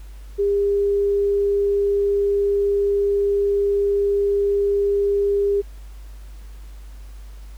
sine tone, 402.7 Hz, G4, 47 cents sharp, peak -16 dBFS, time 0.38-5.62 s, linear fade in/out 20 ms, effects added 50 Hz sine -35 dBFS peak until 7.57 s + pink hiss -53 dBFS RMS until 7.57 s

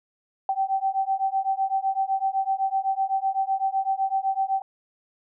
sine beating tone pair, 770 / 777.9 Hz, G5 / G5, -31 / -14 cents, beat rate 7.9 Hz, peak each -25 dBFS, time 0.49-4.62 s, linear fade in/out 2 ms, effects none

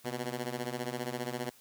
10% pulse ring-modulated tone, 123.47 Hz, B2, in tune, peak -23 dBFS, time 0.04-1.5 s, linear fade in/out 10 ms, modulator 116 Hz, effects white hiss -60 dBFS RMS until 1.6 s + high-pass 80 Hz 12 dB/octave

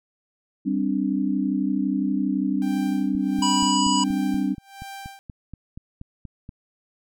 sine chord, G suspended fourth, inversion none, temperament equal, 196 / 261.6 / 293.7 Hz, G3 / C4 / D4, 0 / 0 / 0 cents, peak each -25 dBFS, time 0.65-4.55 s, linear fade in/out 20 ms
sawtooth tone with tremolo, 787 Hz, G5, 7 cents sharp, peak -31 dBFS, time 2.62-5.19 s, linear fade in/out 0 ms, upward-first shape sine, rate 1.4 Hz, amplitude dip 95%
click train, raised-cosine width 5 ms, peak -25 dBFS, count 15, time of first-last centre 3.15-6.491 s, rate 4.19 Hz
harmonic tone, 979 Hz, B5, 15 cents flat, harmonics 1 / 3 / 5 / 7 / 8, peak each -22 / -27 / -29 / -30 / -31 dBFS, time 3.42-4.04 s, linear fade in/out 5 ms
effects none

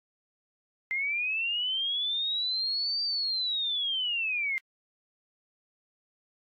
sine linear two-way sweep, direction up then down, 2074 to 4682 to 2074 Hz, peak -27 dBFS, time 0.91-4.58 s, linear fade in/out 0 ms, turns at 3.03 s, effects AAC 48 kbps

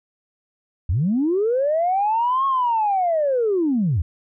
sine linear two-way sweep, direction up then down, 69.3 to 1099 to 69.3 Hz, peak -16 dBFS, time 0.89-4.02 s, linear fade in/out 5 ms, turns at 2.46 s, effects tanh soft clip ceiling -12 dBFS

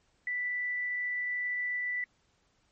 sine tone, 1975.5 Hz, B6, in tune, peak -30 dBFS, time 0.27-2.04 s, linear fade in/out 2 ms, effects pink hiss -71 dBFS RMS until 2.71 s + MP3 32 kbps

